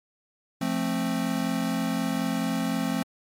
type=chord; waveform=square; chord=F major; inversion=none; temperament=equal with one note detuned; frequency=174.61 / 220 / 264.1 Hz; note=F3 / A3 / C4; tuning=0 / 0 / +16 cents; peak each=-31 / -30 / -29 dBFS; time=0.61-3.03 s; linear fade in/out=5 ms; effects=MP3 64 kbps